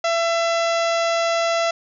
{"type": "harmonic tone with a mistuned harmonic", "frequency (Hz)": 671, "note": "E5", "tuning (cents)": 31, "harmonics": [1, 2, 3, 4, 5, 6, 7, 8, 9, 10], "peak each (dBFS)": [-19, -25, -29, -31, -33, -35, -36, -37, -38, -39], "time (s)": [0.04, 1.71], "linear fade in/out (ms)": 5, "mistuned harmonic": 7, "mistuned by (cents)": 34, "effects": []}